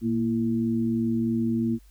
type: tone cluster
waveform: sine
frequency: 116.3 / 231.2 / 334.3 Hz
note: A#2 / A#3 / E4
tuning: -4 / -14 / +24 cents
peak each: -32 / -23 / -30 dBFS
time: 0.01-1.79 s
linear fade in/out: 50 ms
effects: added 50 Hz sine -50 dBFS peak until 1.9 s + white hiss -63 dBFS RMS until 1.9 s